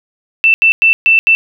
sine tone bursts at uneven times, 2667 Hz, E7, 20 cents sharp, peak -5 dBFS, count 5, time 0.44-0.54 / 0.62-0.72 / 0.82-0.93 / 1.06-1.19 / 1.27-1.35 s, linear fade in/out 0 ms, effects none

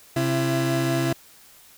30% pulse tone pair together, 133 / 335.1 Hz, C3 / E4, +29 / +29 cents, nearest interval octave + major third, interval 1600 cents, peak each -21 / -21 dBFS, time 0.16-1.13 s, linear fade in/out 5 ms, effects white hiss -51 dBFS RMS until 1.77 s

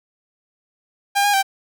sawtooth tone with pitch steps, 803 / 817 / 781 Hz, G5 / G#5 / G5, +41 / -29 / -7 cents, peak -11 dBFS, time 1.15-1.429 s, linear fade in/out 20 ms, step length 93 ms, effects none

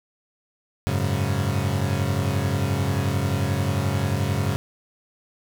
35% pulse chord, F# suspended second, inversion none, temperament equal, 92.5 / 103.83 / 138.59 Hz, F#2 / G#2 / C#3, 0 / 0 / 0 cents, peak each -24 dBFS, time 0.87-4.56 s, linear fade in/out 0 ms, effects none

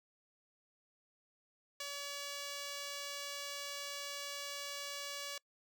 5% pulse tone with ADSR envelope, 569 Hz, C#5, 45 cents sharp, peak -28 dBFS, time 1.8-5.38 s, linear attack 4 ms, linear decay 31 ms, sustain -2 dB, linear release 3 ms, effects noise-tail reverb RT60 0.1 s tail -25 dB re dry

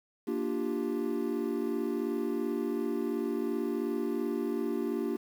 triangle chord, G minor seventh, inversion first, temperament equal, 233.1 / 293.7 / 349.2 / 392 Hz, Bb3 / D4 / F4 / G4, 0 / 0 / 0 / 0 cents, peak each -33 dBFS, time 0.27-5.17 s, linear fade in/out 10 ms, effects 9-bit

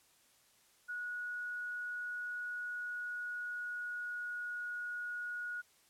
sine tone with pitch glide, 1459 to 1450.6 Hz, F#6 to F#6, -25 to -35 cents, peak -38 dBFS, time 0.88-5.62 s, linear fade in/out 20 ms, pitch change -10 cents, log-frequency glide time 2.43-4.64 s, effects white hiss -68 dBFS RMS until 5.89 s + low-pass 12000 Hz 12 dB/octave

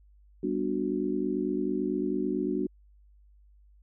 sine chord, G major seventh, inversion none, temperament just, 196 / 245 / 294 / 367.5 Hz, G3 / B3 / D4 / F#4, 0 / -14 / +2 / -12 cents, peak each -34 / -33 / -31 / -31 dBFS, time 0.43-2.67 s, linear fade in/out 5 ms, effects added 50 Hz sine -55 dBFS peak until 3.82 s

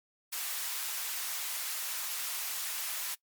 white high-pass noise, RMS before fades -36 dBFS, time 0.32-3.15 s, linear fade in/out 10 ms, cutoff 920 Hz, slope 12 dB/octave, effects noise-tail reverb RT60 0.1 s tail -21 dB re dry + MP3 96 kbps

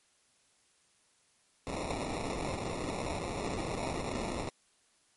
blue noise with sample-and-hold, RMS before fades -36 dBFS, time 1.67-4.49 s, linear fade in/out 0 ms, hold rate 1575 Hz, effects white hiss -69 dBFS RMS until 5.16 s + MP3 48 kbps

